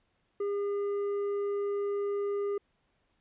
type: tone with tanh clipping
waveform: sine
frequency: 404.7 Hz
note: G#4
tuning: 45 cents flat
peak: -30 dBFS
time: 0.4-2.58 s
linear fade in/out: 5 ms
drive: 6 dB
effects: pink hiss -74 dBFS RMS until 3.2 s + resampled to 8000 Hz